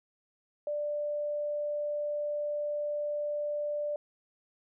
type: tone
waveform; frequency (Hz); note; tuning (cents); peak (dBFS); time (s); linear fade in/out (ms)
sine; 590; D5; +8; -30; 0.67-3.96; 2
effects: none